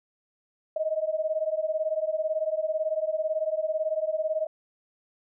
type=beating tone pair; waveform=sine; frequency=619 / 637 Hz; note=D#5 / D#5; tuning=-9 / +41 cents; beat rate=18 Hz; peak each=-28 dBFS; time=0.76-4.47 s; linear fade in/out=5 ms; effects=none